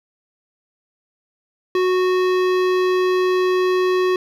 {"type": "tone with hard clipping", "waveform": "sine", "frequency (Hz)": 368.1, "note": "F#4", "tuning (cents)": -9, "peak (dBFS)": -17, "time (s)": [1.75, 4.16], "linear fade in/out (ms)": 2, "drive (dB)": 17, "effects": []}